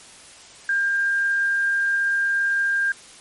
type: tone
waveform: sine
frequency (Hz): 1600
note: G6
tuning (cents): +35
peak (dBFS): -18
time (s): 0.69-2.92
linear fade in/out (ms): 2
effects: white hiss -45 dBFS RMS until 3.2 s + MP3 48 kbps